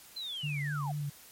sine linear sweep, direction down, 4151 to 659 Hz, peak -36 dBFS, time 0.16-0.92 s, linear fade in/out 10 ms
sine tone with vibrato, 145.3 Hz, D3, 18 cents flat, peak -32 dBFS, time 0.43-1.1 s, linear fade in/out 10 ms, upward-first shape triangle, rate 4.2 Hz, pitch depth 39 cents each way
effects white hiss -54 dBFS RMS until 1.31 s + MP3 64 kbps

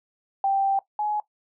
sine tone pair in turn, 784 / 841.2 Hz, G5 / G#5, 0 / +22 cents, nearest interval minor second, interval 122 cents, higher second, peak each -19 / -23 dBFS, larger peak first, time 0.44-0.79 / 0.99-1.2 s, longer first, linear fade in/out 2 ms, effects noise-tail reverb RT60 0.1 s tail -17 dB re dry

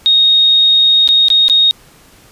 sine tone with dropouts, 3729 Hz, A#7, in tune, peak -6 dBFS, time 0.06-1.71 s, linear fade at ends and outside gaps 0 ms, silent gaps 1.076-1.089 / 1.284-1.302 / 1.482-1.498 s, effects pink hiss -44 dBFS RMS until 2.31 s + resampled to 32000 Hz

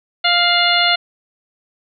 harmonic tone with a mistuned harmonic, 698.5 Hz, F5, in tune, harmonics 1 / 2 / 3 / 4 / 5 / 6, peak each -19 / -19 / -19 / -19 / -19 / -19 dBFS, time 0.24-0.96 s, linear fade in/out 10 ms, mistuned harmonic 4, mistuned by +42 cents, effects none

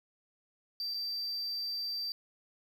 sine tone with dropouts, 4677 Hz, D8, 8 cents flat, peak -31 dBFS, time 0.8-2.12 s, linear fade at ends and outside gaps 1 ms, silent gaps 0.939-0.943 s, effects tanh soft clip ceiling -33 dBFS + 10-bit

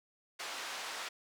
pink band-pass noise, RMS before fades -42 dBFS, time 0.39-1.09 s, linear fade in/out 10 ms, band 850 to 6300 Hz, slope 12 dB/octave, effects none

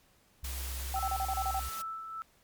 sine tone with pitch glide, 65.41 to 64.7 Hz, C2 to C2, 0 to -19 cents, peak -36 dBFS, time 0.43-1.69 s, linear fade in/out 5 ms, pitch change -19 cents, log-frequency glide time 0.86-1.43 s
white noise, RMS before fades -42 dBFS, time 0.44-1.82 s, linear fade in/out 5 ms
sine tone bursts, 772 Hz, G5, 27 cents flat, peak -30 dBFS, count 8, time 0.94-1.595 s, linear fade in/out 2 ms, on 53 ms, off 33 ms
sine tone with tremolo, 1318.5 Hz, E6, in tune, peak -35 dBFS, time 0.96-2.22 s, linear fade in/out 0 ms, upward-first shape sine, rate 2.5 Hz, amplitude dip 45%
effects pink hiss -66 dBFS RMS until 2.43 s + MP3 96 kbps

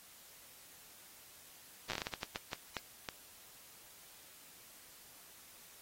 slowing click train, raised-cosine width 0.2 ms, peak -20 dBFS, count 14, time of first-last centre 1.9-3.088 s, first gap 8 ms, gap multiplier 1.36, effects white hiss -58 dBFS RMS until 5.81 s + AAC 48 kbps

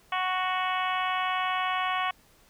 harmonic tone, 370 Hz, F#4, in tune, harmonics 2 / 3 / 4 / 5 / 6 / 7 / 8 / 9, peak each -31 / -29 / -37 / -36 / -36 / -38 / -38 / -43 dBFS, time 0.12-2.11 s, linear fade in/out 5 ms, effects pink hiss -60 dBFS RMS until 2.49 s

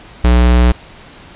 square tone, 60.7 Hz, B1, 29 cents flat, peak -7 dBFS, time 0.24-0.72 s, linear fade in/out 5 ms, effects pink hiss -38 dBFS RMS until 1.35 s + resampled to 8000 Hz

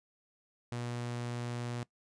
sawtooth tone, 120.5 Hz, B2, 42 cents flat, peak -32 dBFS, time 0.72-1.83 s, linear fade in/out 0 ms, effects noise-tail reverb RT60 0.1 s tail -20 dB re dry + resampled to 22050 Hz

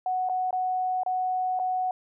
sine tone with dropouts, 740 Hz, F#5, in tune, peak -24 dBFS, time 0.06-1.91 s, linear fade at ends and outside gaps 2 ms, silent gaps 0.289-0.296 / 0.508-0.528 / 1.034-1.062 / 1.591-1.597 s, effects none

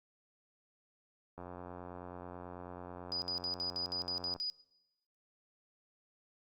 click train, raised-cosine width 1 ms, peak -32 dBFS, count 267, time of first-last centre 1.38-4.362 s, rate 89.2 Hz
sine tone bursts, 4937 Hz, D#8, 14 cents flat, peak -34 dBFS, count 9, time 3.12-4.5 s, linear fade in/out 0 ms, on 100 ms, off 60 ms
effects noise-tail reverb RT60 0.9 s tail -21 dB re dry + Opus 48 kbps

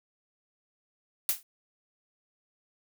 blue noise with exponential decay, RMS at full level -22 dBFS, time 1.29-1.43 s, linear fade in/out 1 ms, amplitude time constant 29 ms, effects none

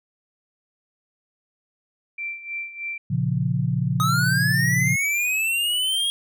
sine tone with tremolo, 2349 Hz, D7, in tune, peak -26 dBFS, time 2.18-2.98 s, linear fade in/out 5 ms, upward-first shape sine, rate 3.2 Hz, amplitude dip 75%
sine chord, Bb minor, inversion none, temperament equal, 116.54 / 138.59 / 174.61 Hz, Bb2 / Db3 / F3, 0 / 0 / 0 cents, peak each -25 / -23 / -25 dBFS, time 3.1-4.96 s, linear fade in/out 10 ms
square linear sweep, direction up, 1244.5 to 3283 Hz, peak -21 dBFS, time 4-6.1 s, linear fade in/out 0 ms
effects none

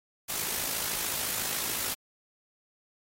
white noise with amplitude modulation, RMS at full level -30 dBFS, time 0.28-1.95 s, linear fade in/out 20 ms, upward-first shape sine, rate 53.8 Hz, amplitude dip 45%, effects AAC 48 kbps

